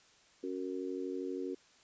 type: harmonic tone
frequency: 92.5 Hz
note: F#2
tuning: in tune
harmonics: 3 / 4 / 5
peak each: -40 / -39 / -43 dBFS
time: 0.43-1.55 s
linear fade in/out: 10 ms
effects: white hiss -64 dBFS RMS until 1.83 s + resampled to 16000 Hz